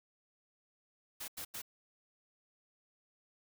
white noise bursts, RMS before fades -43 dBFS, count 3, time 1.2-1.619 s, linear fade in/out 10 ms, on 81 ms, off 88 ms, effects none

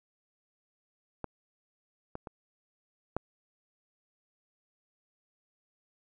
clicks, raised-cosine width 1 ms, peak -21 / -24 / -27 / -16 dBFS, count 4, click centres 1.243 / 2.154 / 2.272 / 3.166 s, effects none

